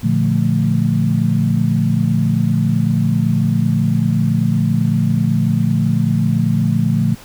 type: chord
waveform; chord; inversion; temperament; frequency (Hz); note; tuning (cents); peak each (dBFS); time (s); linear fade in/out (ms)
sine; Bb major seventh; none; equal; 116.54 / 146.83 / 174.61 / 220; Bb2 / D3 / F3 / A3; 0 / 0 / 0 / 0; -18; 0.03-7.15; 10
effects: pink hiss -40 dBFS RMS until 7.24 s